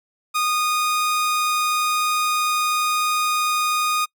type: tone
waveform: sawtooth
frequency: 1233 Hz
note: D#6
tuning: 16 cents flat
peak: -15 dBFS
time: 0.34-4.06 s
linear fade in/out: 20 ms
effects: noise-tail reverb RT60 0.1 s tail -26 dB re dry